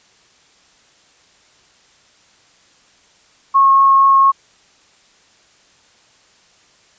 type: tone with vibrato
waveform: sine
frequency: 1089 Hz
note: C#6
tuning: 31 cents flat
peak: -7 dBFS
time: 3.54-4.32 s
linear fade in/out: 20 ms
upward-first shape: triangle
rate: 4.3 Hz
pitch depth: 8 cents each way
effects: white hiss -52 dBFS RMS until 6.98 s + resampled to 16000 Hz